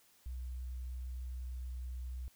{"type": "tone", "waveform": "sine", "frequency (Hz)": 62.6, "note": "B1", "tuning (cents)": 24, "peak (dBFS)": -39, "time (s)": [0.26, 2.28], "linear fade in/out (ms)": 0, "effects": ["white hiss -67 dBFS RMS until 2.35 s"]}